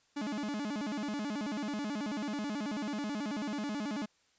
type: tone with vibrato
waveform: 45% pulse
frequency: 246.9 Hz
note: B3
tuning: in tune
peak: -34 dBFS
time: 0.16-4.06 s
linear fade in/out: 10 ms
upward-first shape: square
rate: 9.2 Hz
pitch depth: 270 cents each way
effects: white hiss -70 dBFS RMS until 4.38 s + resampled to 16000 Hz